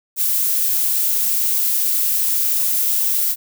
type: noise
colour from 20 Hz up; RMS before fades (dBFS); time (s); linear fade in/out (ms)
violet; -18; 0.16-3.36; 50
effects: none